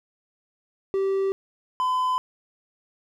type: tone pair in turn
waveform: triangle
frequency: 388.4 / 1014.4 Hz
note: G4 / B5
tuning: -16 / +46 cents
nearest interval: octave + perfect fourth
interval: 1662 cents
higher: second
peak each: -19 dBFS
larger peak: neither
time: 0.94-1.32 / 1.8-2.18 s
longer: neither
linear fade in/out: 0 ms
effects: none